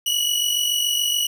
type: tone pair together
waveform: sawtooth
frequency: 2913 / 2960 Hz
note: F#7 / F#7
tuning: -28 / 0 cents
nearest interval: unison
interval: 28 cents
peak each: -18 / -20 dBFS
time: 0.06-1.27 s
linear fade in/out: 5 ms
effects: 9-bit